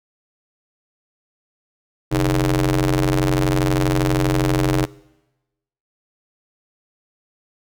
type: ring-modulated tone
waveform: sawtooth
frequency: 92.5 Hz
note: F#2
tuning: in tune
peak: -9 dBFS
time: 2.11-4.86 s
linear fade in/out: 20 ms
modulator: 221 Hz
effects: noise-tail reverb RT60 1.0 s tail -22 dB re dry